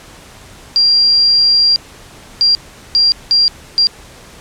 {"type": "tone bursts at uneven times", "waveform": "sine", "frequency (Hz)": 4762, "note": "D8", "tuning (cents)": 23, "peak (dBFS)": -7, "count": 5, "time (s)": [[0.76, 1.76], [2.41, 2.55], [2.95, 3.12], [3.31, 3.48], [3.78, 3.87]], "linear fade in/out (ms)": 0, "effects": ["pink hiss -38 dBFS RMS until 4.4 s", "low-pass 10000 Hz 12 dB/octave"]}